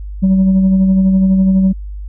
sine tone with tremolo, 190 Hz, F#3, 46 cents sharp, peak -4 dBFS, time 0.22-1.73 s, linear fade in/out 20 ms, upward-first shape sine, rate 12 Hz, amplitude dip 35%, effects tanh soft clip ceiling -6 dBFS + added 50 Hz sine -23 dBFS peak until 2.08 s

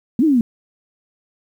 sine exponential two-way sweep, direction up then down, 207.7 to 333.2 to 221.3 Hz, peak -11 dBFS, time 0.19-0.41 s, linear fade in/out 2 ms, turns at 0.24 s, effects 8-bit

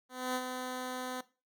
10% pulse tone with ADSR envelope, 253.9 Hz, B3, 48 cents sharp, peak -23 dBFS, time 0.09-1.21 s, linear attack 260 ms, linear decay 54 ms, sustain -6 dB, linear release 5 ms, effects noise-tail reverb RT60 0.3 s tail -17 dB re dry

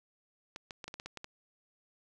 clicks, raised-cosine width 0.2 ms, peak -25 dBFS, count 9, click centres 0.561 / 0.708 / 0.842 / 0.88 / 0.941 / 0.999 / 1.06 / 1.173 / 1.244 s, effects none

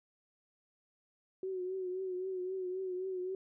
sine tone with vibrato, 371.6 Hz, F#4, 7 cents sharp, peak -35 dBFS, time 1.43-3.35 s, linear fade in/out 2 ms, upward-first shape triangle, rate 3.8 Hz, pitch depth 57 cents each way, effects none

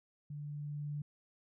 sine tone with level ramp, 146.83 Hz, D3, in tune, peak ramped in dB -41 to -36 dBFS, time 0.3-1.02 s, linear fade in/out 5 ms, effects none

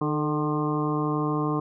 harmonic tone with a mistuned harmonic, 151.1 Hz, D3, 50 cents sharp, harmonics 1 / 2 / 3 / 4 / 5 / 6 / 7 / 8, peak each -28 / -27 / -31 / -41 / -36 / -42 / -31 / -37 dBFS, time 0.01-1.6 s, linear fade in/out 5 ms, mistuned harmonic 3, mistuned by -37 cents, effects none

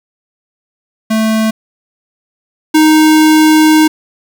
square tone pair in turn, 220 / 311.1 Hz, A3 / D#4, 0 / 0 cents, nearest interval tritone, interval 600 cents, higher second, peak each -10 / -5 dBFS, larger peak second, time 1.1-1.51 / 2.74-3.88 s, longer second, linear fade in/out 10 ms, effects 7-bit

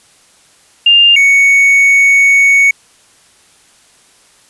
sine / triangle tone pair in turn, 2803 / 2225 Hz, F7 / C#7, +6 / +6 cents, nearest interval major third, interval 400 cents, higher first, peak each -3 dBFS, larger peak neither, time 0.86-1.16 / 1.16-2.71 s, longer second, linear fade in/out 5 ms, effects white hiss -47 dBFS RMS until 4.49 s + resampled to 24000 Hz

